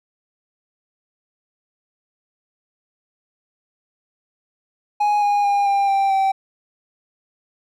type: tone with pitch steps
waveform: triangle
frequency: 830.6 / 819.2 / 807.9 / 796.8 / 785.8 / 775 Hz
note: G#5 / G#5 / G#5 / G5 / G5 / G5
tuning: 0 / -24 / -48 / +28 / +4 / -20 cents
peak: -13 dBFS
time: 5-6.32 s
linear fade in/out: 10 ms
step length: 220 ms
effects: none